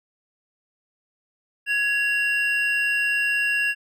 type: tone pair together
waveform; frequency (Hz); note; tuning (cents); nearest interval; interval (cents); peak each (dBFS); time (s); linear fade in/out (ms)
triangle; 1671.6 / 2756; G#6 / F7; +11 / -24; major sixth; 865; -21; 1.66-3.75; 50
effects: none